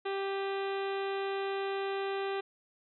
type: harmonic tone with a mistuned harmonic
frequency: 392 Hz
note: G4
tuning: in tune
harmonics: 1 / 2 / 3 / 4 / 5 / 6 / 7 / 8 / 9 / 10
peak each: -33 / -39 / -43 / -45 / -47 / -49 / -50 / -51 / -52 / -53 dBFS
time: 0.05-2.41 s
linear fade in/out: 10 ms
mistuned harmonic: 6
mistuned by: +56 cents
effects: none